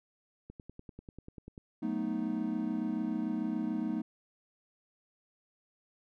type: click train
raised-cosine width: 3 ms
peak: -33 dBFS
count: 12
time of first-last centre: 0.5-1.578 s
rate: 10.2 Hz
type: chord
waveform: triangle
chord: B dominant seventh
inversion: second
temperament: equal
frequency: 185 / 220 / 246.9 / 311.1 Hz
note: F#3 / A3 / B3 / D#4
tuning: 0 / 0 / 0 / 0 cents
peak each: -39 / -33 / -35 / -34 dBFS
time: 1.82-4.02 s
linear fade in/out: 10 ms
effects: none